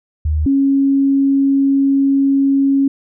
sine tone pair in turn, 76.8 / 274.8 Hz, D#2 / C#4, -22 / -15 cents, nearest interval octave + minor seventh, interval 2207 cents, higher second, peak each -13 / -10 dBFS, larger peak second, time 0.25-0.46 / 0.46-2.88 s, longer second, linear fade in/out 5 ms, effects none

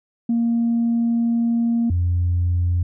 sine tone pair in turn, 233.1 / 87.67 Hz, A#3 / F2, 0 / +7 cents, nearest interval octave + perfect fourth, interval 1693 cents, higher first, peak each -15 / -15 dBFS, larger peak neither, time 0.29-1.9 / 1.9-2.83 s, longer first, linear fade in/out 5 ms, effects tanh soft clip ceiling -13 dBFS

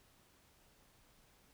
silence, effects pink hiss -68 dBFS RMS until 1.53 s

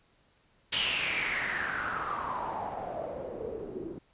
white noise with low-pass filter sweep, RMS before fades -34 dBFS, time 0.72-3.99 s, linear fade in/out 10 ms, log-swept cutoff 3200 to 320 Hz, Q 5.5, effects pink hiss -67 dBFS RMS until 4.13 s + resampled to 8000 Hz

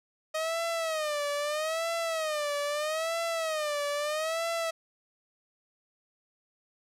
sawtooth tone with vibrato, 622.3 Hz, D#5, in tune, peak -25 dBFS, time 0.34-4.71 s, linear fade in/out 10 ms, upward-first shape sine, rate 0.78 Hz, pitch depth 130 cents each way, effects low-pass 11000 Hz 12 dB/octave

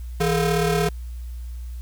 30% pulse ring-modulated tone, 289 Hz, D4, 28 cents flat, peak -13 dBFS, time 0.2-0.89 s, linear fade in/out 5 ms, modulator 126 Hz, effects added 60 Hz sine -30 dBFS peak until 1.81 s + white hiss -55 dBFS RMS until 1.81 s

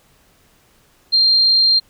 sine tone, 4186 Hz, C8, in tune, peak -10 dBFS, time 1.12-1.8 s, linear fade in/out 20 ms, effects pink hiss -55 dBFS RMS until 1.89 s

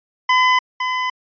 25% pulse tone pair in turn, 1012 / 1012 Hz, B5 / B5, +42 / +42 cents, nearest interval unison, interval 0 cents, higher neither, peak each -8 / -15 dBFS, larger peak first, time 0.29-0.59 / 0.8-1.1 s, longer neither, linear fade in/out 5 ms, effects resampled to 11025 Hz

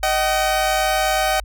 sawtooth tone pair together, 622.3 / 760.9 Hz, D#5 / F#5, 0 / +48 cents, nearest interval minor third, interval 348 cents, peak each -17 / -15 dBFS, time 0.03-1.4 s, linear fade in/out 2 ms, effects added 50 Hz sine -32 dBFS peak until 1.44 s

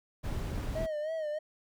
brown noise, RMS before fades -35 dBFS, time 0.23-0.87 s, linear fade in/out 20 ms
triangle tone with vibrato, 622 Hz, D#5, 1 cent flat, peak -30 dBFS, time 0.75-1.39 s, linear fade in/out 10 ms, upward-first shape sine, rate 3.2 Hz, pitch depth 78 cents each way
effects none

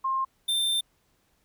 sine / square tone pair in turn, 1062 / 3583 Hz, C6 / A7, +25 / +31 cents, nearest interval octave + major sixth, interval 2106 cents, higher second, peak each -24 dBFS, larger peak neither, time 0.04-0.25 / 0.48-0.81 s, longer second, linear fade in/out 10 ms, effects pink hiss -69 dBFS RMS until 1.44 s

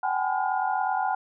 sine tone cluster, 756 / 793 / 844 / 1010 / 1425 Hz, F#5 / G5 / G#5 / B5 / F6, +37 / +20 / +28 / +39 / +34 cents, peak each -27 / -32 / -28 / -34 / -33 dBFS, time 0.03-1.15 s, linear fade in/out 5 ms, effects none

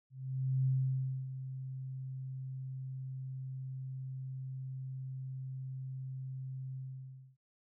sine tone with ADSR envelope, 131.5 Hz, C3, 9 cents sharp, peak -27 dBFS, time 0.1-7.37 s, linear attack 560 ms, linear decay 610 ms, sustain -12 dB, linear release 610 ms, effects none

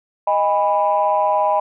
sine chord, G# minor, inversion second, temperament equal with one note detuned, 622.3 / 813.5 / 987.8 Hz, D#5 / G#5 / B5, 0 / -36 / 0 cents, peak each -18 dBFS, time 0.27-1.6 s, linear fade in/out 5 ms, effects tanh soft clip ceiling -6 dBFS

